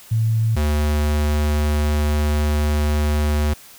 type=tone pair in turn; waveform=sine / square; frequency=111.7 / 74.68 Hz; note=A2 / D2; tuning=+27 / +30 cents; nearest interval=perfect fifth; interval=697 cents; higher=first; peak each=-15 / -17 dBFS; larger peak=first; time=0.11-0.56 / 0.56-3.54 s; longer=second; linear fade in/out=10 ms; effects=white hiss -44 dBFS RMS until 3.78 s